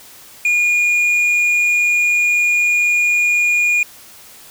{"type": "tone with tanh clipping", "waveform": "sine", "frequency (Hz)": 2434, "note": "D#7", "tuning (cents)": -39, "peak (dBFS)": -13, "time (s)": [0.45, 3.83], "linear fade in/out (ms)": 2, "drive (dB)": 5, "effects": ["white hiss -41 dBFS RMS until 4.5 s"]}